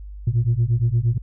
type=beating tone pair; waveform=sine; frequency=113.2 / 121.8 Hz; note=A2 / B2; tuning=+50 / -24 cents; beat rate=8.6 Hz; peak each=-18 dBFS; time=0.27-1.18 s; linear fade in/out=5 ms; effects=tanh soft clip ceiling -12 dBFS + added 50 Hz sine -33 dBFS peak until 1.22 s